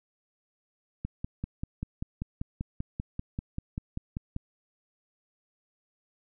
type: click train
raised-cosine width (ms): 5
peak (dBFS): -20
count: 18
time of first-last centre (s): 1.05-4.364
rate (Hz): 5.13
effects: none